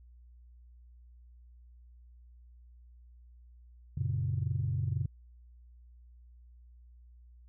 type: chord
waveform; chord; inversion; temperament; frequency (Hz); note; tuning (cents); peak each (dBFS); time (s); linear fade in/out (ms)
sine; F# major; none; equal; 92.5 / 116.54 / 138.59; F#2 / A#2 / C#3; 0 / 0 / 0; -33; 3.97-5.06; 5
effects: tanh soft clip ceiling -21 dBFS + added 60 Hz sine -53 dBFS peak until 7.48 s